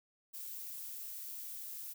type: noise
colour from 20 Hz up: violet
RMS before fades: -45 dBFS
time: 0.33-1.94 s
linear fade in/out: 20 ms
effects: none